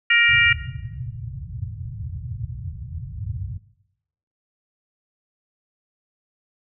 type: harmonic tone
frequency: 470.1 Hz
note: A#4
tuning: 15 cents sharp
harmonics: 3 / 4 / 5 / 6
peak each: -23 / -17 / -19 / -21 dBFS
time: 0.1-0.53 s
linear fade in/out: 5 ms
type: low-pass noise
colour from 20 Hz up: white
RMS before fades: -28 dBFS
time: 0.28-3.58 s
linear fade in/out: 5 ms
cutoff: 130 Hz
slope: 48 dB/octave
effects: noise-tail reverb RT60 0.8 s tail -17 dB re dry + high-pass 80 Hz 12 dB/octave